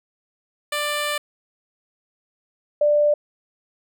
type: tone pair in turn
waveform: 10% pulse / sine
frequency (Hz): 591 / 591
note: D5 / D5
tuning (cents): +11 / +11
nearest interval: unison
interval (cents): 0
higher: neither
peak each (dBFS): -14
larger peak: neither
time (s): 0.72-1.18 / 2.81-3.14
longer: first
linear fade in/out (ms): 5
effects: none